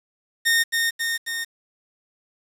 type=tone with echo; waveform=sawtooth; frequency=1838 Hz; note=A#6; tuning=25 cents flat; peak=-13 dBFS; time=0.45-0.64 s; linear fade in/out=20 ms; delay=270 ms; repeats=3; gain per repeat=-3 dB; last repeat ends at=1.45 s; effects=resampled to 32000 Hz + 7-bit